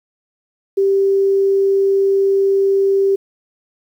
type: tone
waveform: sine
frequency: 392 Hz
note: G4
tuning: in tune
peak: -11 dBFS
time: 0.77-3.16 s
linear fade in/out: 10 ms
effects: 8-bit